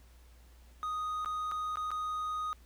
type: tone with dropouts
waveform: triangle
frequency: 1244.5 Hz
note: D#6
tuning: in tune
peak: -31 dBFS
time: 0.83-2.53 s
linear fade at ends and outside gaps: 0 ms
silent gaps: 1.247-1.259 / 1.514-1.519 / 1.757-1.771 / 1.906-1.915 s
effects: added 60 Hz sine -55 dBFS peak until 2.65 s + pink hiss -65 dBFS RMS until 2.65 s